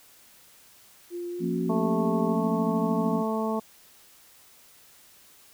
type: tone with pitch glide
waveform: sine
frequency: 349.2 to 396.5 Hz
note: F4 to G4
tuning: 0 to +20 cents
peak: -31 dBFS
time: 1.1-2.37 s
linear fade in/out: 50 ms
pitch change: +220 cents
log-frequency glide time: 1.31-2 s
type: chord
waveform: sine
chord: Bb minor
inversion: second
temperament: equal with one note detuned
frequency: 174.61 / 233.1 / 273.8 Hz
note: F3 / Bb3 / Db4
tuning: 0 / 0 / -21 cents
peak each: -29 / -30 / -32 dBFS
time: 1.39-3.24 s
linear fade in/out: 50 ms
type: harmonic tone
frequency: 220 Hz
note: A3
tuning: in tune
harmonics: 1 / 2 / 3 / 4 / 5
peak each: -28 / -31 / -33 / -34 / -35 dBFS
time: 1.69-3.6 s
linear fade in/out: 10 ms
effects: white hiss -55 dBFS RMS until 5.53 s